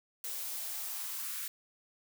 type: noise with high-pass filter sweep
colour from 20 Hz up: blue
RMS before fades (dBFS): -39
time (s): 0.24-1.48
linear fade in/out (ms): 2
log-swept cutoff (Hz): 380 to 1500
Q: 2.2
effects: none